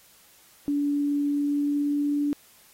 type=tone with pitch glide; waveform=sine; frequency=287.8 to 290 Hz; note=D4 to D4; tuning=-35 to -22 cents; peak=-22 dBFS; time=0.68-2.33 s; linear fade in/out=0 ms; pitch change=+13 cents; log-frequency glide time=1.28-2.2 s; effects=white hiss -56 dBFS RMS until 2.73 s + AAC 48 kbps